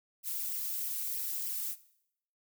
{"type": "noise with flanger", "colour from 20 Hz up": "violet", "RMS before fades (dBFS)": -36, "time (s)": [0.23, 1.76], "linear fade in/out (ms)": 50, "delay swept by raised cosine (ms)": [0.36, 3.16], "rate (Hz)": 3.2, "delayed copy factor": 0.95, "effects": ["noise-tail reverb RT60 0.7 s tail -17 dB re dry"]}